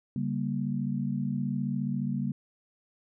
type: chord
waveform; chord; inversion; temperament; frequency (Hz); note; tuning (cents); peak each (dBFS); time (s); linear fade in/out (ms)
sine; G diminished; second; just; 141.12 / 196 / 235.2; Db3 / G3 / Bb3; +31 / 0 / +16; -32; 0.16-2.32; 2
effects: none